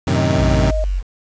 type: chord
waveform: 25% pulse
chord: F# diminished seventh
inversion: none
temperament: equal with one note detuned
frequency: 92.5 / 109.62 / 130.81 / 155.56 Hz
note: F#2 / A2 / C3 / Eb3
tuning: 0 / -6 / 0 / 0 cents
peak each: -15 / -20 / -15 / -18 dBFS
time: 0.07-0.71 s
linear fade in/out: 5 ms
type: tone with vibrato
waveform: sine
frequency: 625 Hz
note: D#5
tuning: 8 cents sharp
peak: -21 dBFS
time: 0.16-0.84 s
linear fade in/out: 0 ms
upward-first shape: triangle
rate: 4.1 Hz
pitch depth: 9 cents each way
type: linear sweep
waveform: sine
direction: down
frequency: 63.3 to 43.65 Hz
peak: -16 dBFS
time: 0.36-1.03 s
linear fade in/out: 50 ms
effects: resampled to 16000 Hz + 7-bit